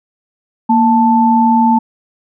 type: tone pair together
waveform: sine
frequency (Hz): 233.1 / 880.7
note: A#3 / A5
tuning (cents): 0 / +1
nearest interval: octave + major seventh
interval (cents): 2301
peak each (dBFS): -10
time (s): 0.69-1.79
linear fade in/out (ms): 10
effects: none